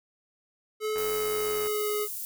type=tone with pitch glide; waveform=square; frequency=430.5 to 419.5 Hz; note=A4 to G#4; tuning=-38 to +17 cents; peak=-28 dBFS; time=0.8-2.08 s; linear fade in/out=50 ms; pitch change=-45 cents; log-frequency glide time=0.96-1.93 s
type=click train; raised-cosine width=0.5 ms; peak=-26 dBFS; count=68; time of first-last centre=0.96-1.67 s; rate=94.4 Hz
type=high-pass noise; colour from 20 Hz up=white; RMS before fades=-36 dBFS; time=0.98-2.25 s; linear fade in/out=0 ms; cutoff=9200 Hz; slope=12 dB/octave
effects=none